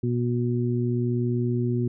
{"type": "harmonic tone", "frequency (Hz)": 121, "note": "B2", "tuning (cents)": -35, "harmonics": [1, 2, 3], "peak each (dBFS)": [-24, -27, -29], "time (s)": [0.03, 1.88], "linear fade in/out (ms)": 5, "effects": []}